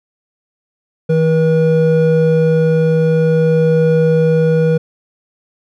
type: tone pair together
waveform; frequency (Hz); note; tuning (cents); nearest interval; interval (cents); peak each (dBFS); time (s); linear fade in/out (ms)
triangle; 160.71 / 481.6; E3 / B4; -44 / -44; octave + perfect fifth; 1900; -10; 1.09-4.78; 10
effects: none